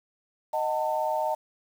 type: chord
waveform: sine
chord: D# diminished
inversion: none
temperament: just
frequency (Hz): 622.3 / 746.7 / 896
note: D#5 / F#5 / A5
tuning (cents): 0 / +16 / +31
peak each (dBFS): -28 / -32 / -28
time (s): 0.53-1.35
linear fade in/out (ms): 10
effects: 8-bit